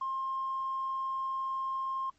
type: tone with tanh clipping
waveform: triangle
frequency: 1063 Hz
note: C6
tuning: 27 cents sharp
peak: -31 dBFS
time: 0.01-2.1 s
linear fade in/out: 5 ms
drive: 4 dB
effects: pink hiss -70 dBFS RMS until 2.18 s + MP3 32 kbps